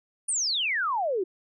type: exponential sweep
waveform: sine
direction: down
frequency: 9600 to 349.2 Hz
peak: -24 dBFS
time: 0.28-1.24 s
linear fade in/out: 10 ms
effects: none